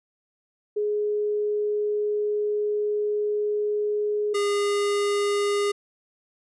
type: tone pair in turn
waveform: sine / square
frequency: 418.2 / 407.7 Hz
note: G#4 / G#4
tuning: +12 / -32 cents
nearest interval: unison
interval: 44 cents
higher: first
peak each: -22 dBFS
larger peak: neither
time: 0.76-4.34 / 4.34-5.72 s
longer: first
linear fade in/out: 10 ms
effects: resampled to 24000 Hz